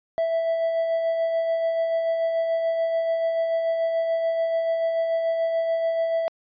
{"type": "tone with tremolo", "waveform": "triangle", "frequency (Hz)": 659.3, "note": "E5", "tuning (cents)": 0, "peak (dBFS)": -17, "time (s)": [0.18, 6.28], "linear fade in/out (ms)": 0, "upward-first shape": "sine", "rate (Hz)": 6.9, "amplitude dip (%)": 35, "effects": ["tanh soft clip ceiling -13 dBFS", "resampled to 11025 Hz"]}